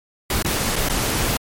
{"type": "noise with dropouts", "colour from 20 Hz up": "pink", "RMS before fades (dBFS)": -21, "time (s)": [0.3, 1.37], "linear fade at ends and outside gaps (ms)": 2, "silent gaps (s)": [[0.425, 0.447], [0.758, 0.762], [0.887, 0.897]], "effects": ["MP3 64 kbps"]}